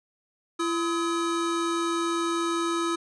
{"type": "tone pair together", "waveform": "square", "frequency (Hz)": [337.9, 1274], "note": ["E4", "D#6"], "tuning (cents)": [43, 41], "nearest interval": "octave + major seventh", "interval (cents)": 2298, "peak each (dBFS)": [-27, -30], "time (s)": [0.59, 2.96], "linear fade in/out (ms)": 10, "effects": ["resampled to 22050 Hz"]}